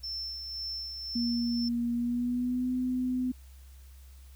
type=tone with tremolo; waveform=sine; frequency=5350 Hz; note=E8; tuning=25 cents sharp; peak=-33 dBFS; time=0.03-1.69 s; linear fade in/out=10 ms; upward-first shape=sine; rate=1.9 Hz; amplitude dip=40%
type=tone with pitch glide; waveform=sine; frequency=237.4 to 253 Hz; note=A#3 to B3; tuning=+32 to +42 cents; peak=-27 dBFS; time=1.15-3.32 s; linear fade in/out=10 ms; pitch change=+110 cents; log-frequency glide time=1.93-2.72 s
effects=added 66 Hz sine -48 dBFS peak until 4.35 s + white hiss -62 dBFS RMS until 4.35 s